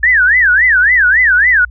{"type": "tone with vibrato", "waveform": "sine", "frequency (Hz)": 1714, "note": "A6", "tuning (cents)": -46, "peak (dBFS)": -6, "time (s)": [0.03, 1.65], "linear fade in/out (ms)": 5, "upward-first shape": "sine", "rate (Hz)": 3.6, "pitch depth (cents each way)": 290, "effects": ["added 60 Hz sine -29 dBFS peak until 1.7 s"]}